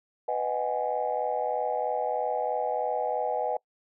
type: chord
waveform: sine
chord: G# minor seventh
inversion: first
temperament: just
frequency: 498.4 / 623 / 747.5 / 830.6 Hz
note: B4 / D#5 / F#5 / G#5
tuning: +16 / +2 / +17 / 0 cents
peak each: -31 dBFS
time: 0.28-3.57 s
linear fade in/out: 5 ms
effects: noise-tail reverb RT60 0.1 s tail -24 dB re dry + tanh soft clip ceiling -16 dBFS